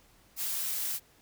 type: noise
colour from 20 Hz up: blue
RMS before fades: -33 dBFS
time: 0.36-1 s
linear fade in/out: 50 ms
effects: pink hiss -62 dBFS RMS until 1.21 s